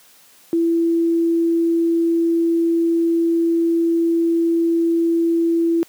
sine tone, 334.1 Hz, E4, 23 cents sharp, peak -14 dBFS, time 0.53-5.83 s, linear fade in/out 0 ms, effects white hiss -50 dBFS RMS until 5.88 s + high-pass 150 Hz 12 dB/octave

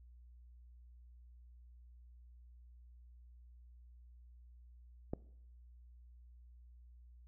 click, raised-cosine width 2 ms, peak -24 dBFS, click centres 5.135 s, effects noise-tail reverb RT60 0.7 s tail -21 dB re dry + added 60 Hz sine -56 dBFS peak until 7.27 s

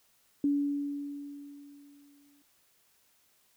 sine tone with exponential decay, 285.6 Hz, D4, 48 cents flat, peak -23 dBFS, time 0.44-2.42 s, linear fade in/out 2 ms, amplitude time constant 430 ms, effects white hiss -68 dBFS RMS until 3.56 s

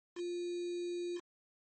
sine tone with quantisation, 350 Hz, F4, 4 cents sharp, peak -36 dBFS, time 0.15-1.21 s, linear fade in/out 50 ms, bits 8, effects MP3 32 kbps

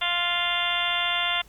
harmonic tone, 349.2 Hz, F4, in tune, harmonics 2 / 3 / 4 / 5 / 6 / 7 / 8 / 9 / 10, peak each -32 / -33 / -32 / -36 / -30 / -39 / -30 / -32 / -28 dBFS, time 0.01-1.42 s, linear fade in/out 10 ms, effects added 50 Hz sine -54 dBFS peak until 1.48 s + pink hiss -56 dBFS RMS until 1.48 s

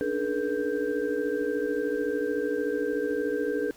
sine tone cluster, 285.8 / 299.3 / 424.9 / 481.3 / 1572 Hz, D4 / D4 / G#4 / B4 / G6, -47 / +33 / +40 / -45 / +4 cents, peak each -35 / -33 / -29 / -30 / -38 dBFS, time 0.01-3.71 s, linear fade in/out 0 ms, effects pink hiss -54 dBFS RMS until 3.76 s

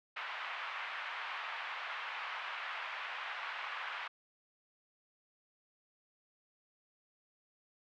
pink band-pass noise, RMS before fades -42 dBFS, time 0.16-4.08 s, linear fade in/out 10 ms, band 900 to 2900 Hz, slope 24 dB/octave, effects none

